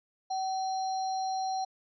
sine tone with sample-and-hold, 760 Hz, F#5, 46 cents sharp, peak -29 dBFS, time 0.3-1.65 s, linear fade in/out 10 ms, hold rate 4900 Hz, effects resampled to 16000 Hz

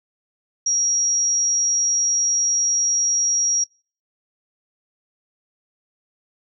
sine tone, 5670 Hz, F8, 25 cents sharp, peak -17 dBFS, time 0.66-3.64 s, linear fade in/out 5 ms, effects noise-tail reverb RT60 0.4 s tail -26 dB re dry

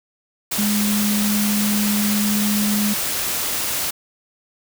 sine tone in noise, 207.7 Hz, G#3, in tune, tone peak -18 dBFS, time 0.58-2.94 s, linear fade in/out 10 ms, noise white, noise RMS -23 dBFS, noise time 0.51-3.91 s, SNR +2 dB, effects none

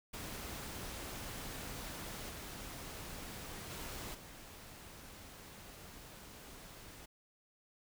pink noise with level steps, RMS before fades -45 / -47 / -45 / -53 dBFS, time 0.13-7.06 s, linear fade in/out 10 ms, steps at 2.29 / 3.7 / 4.14 s, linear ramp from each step 10 ms, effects none

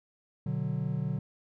triangle chord, B minor, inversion none, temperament just, 123.47 / 148.16 / 185.21 Hz, B2 / D3 / F#3, 0 / +16 / +2 cents, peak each -32 / -30 / -33 dBFS, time 0.46-1.19 s, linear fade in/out 5 ms, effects none

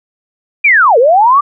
sine linear two-way sweep, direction down then up, 2455 to 442.6 to 1190 Hz, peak -4 dBFS, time 0.64-1.41 s, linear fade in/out 10 ms, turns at 0.98 s, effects none

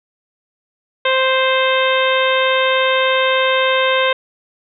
harmonic tone, 523.3 Hz, C5, in tune, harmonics 1 / 2 / 3 / 4 / 5 / 6 / 7, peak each -16 / -19 / -21 / -22 / -23 / -24 / -24 dBFS, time 1.05-4.13 s, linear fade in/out 5 ms, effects none

